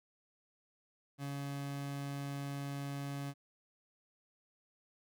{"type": "tone", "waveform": "30% pulse", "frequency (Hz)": 140.6, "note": "C#3", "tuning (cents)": 25, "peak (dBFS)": -36, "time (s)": [1.18, 3.34], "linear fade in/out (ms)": 50, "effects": []}